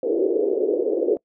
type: band-pass noise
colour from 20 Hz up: white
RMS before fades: -21 dBFS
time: 0.03-1.17 s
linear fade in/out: 2 ms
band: 340 to 480 Hz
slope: 48 dB/octave
effects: noise-tail reverb RT60 0.1 s tail -24 dB re dry